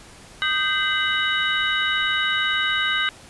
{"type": "tone cluster", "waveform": "sine", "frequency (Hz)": [1236, 1558, 2049, 2968, 3790], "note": ["D#6", "G6", "C7", "F#7", "A#7"], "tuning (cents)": [-12, -11, -37, 5, 28], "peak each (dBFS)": [-28, -23, -27, -26, -27], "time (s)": [0.42, 3.09], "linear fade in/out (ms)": 0, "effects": ["pink hiss -45 dBFS RMS until 3.29 s", "resampled to 24000 Hz"]}